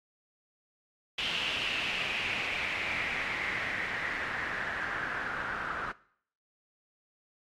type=noise with low-pass filter sweep; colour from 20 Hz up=white; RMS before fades=-34 dBFS; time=1.18-5.92 s; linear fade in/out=5 ms; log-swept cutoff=3000 to 1400 Hz; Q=4.7; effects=noise-tail reverb RT60 0.6 s tail -20 dB re dry + AAC 64 kbps